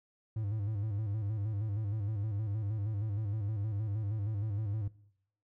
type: tone with vibrato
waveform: triangle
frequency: 104.9 Hz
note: G#2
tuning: 18 cents sharp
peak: -30 dBFS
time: 0.36-4.88 s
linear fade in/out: 5 ms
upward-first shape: square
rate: 6.4 Hz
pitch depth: 78 cents each way
effects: noise-tail reverb RT60 0.7 s tail -19 dB re dry